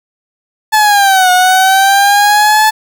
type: linear two-way sweep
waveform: 30% pulse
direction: down then up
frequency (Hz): 871 to 725 to 871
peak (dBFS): -3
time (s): 0.72-2.71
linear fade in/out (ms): 20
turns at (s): 1.31
effects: none